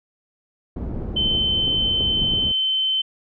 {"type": "low-pass noise", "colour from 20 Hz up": "pink", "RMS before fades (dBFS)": -28, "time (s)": [0.76, 2.52], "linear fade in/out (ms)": 5, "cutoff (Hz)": 380, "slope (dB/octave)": 12}
{"type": "tone", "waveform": "sine", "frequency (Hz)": 3075, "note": "G7", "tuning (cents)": -34, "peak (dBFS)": -18, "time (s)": [1.16, 3.02], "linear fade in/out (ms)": 10}
{"type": "click train", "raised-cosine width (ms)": 2, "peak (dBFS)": -16, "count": 4, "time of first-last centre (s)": [1.35, 2.337], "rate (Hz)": 3.04}
{"effects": []}